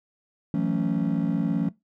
triangle chord, F# minor seventh, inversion third, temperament just, 166.5 / 185 / 222 / 277.5 Hz, E3 / F#3 / A3 / C#4, +18 / 0 / +16 / +2 cents, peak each -25 dBFS, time 0.54-1.69 s, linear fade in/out 2 ms, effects noise-tail reverb RT60 0.2 s tail -21 dB re dry + tanh soft clip ceiling -14 dBFS

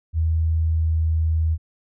sine tone with pitch glide, 80.7 to 80.19 Hz, E2 to E2, -36 to -47 cents, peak -17 dBFS, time 0.13-1.58 s, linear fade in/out 50 ms, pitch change -11 cents, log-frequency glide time 0.61-0.97 s, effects none

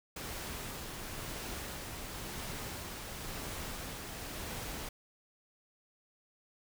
pink noise with tremolo, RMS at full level -41 dBFS, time 0.16-4.89 s, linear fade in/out 5 ms, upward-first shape sine, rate 0.96 Hz, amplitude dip 25%, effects none

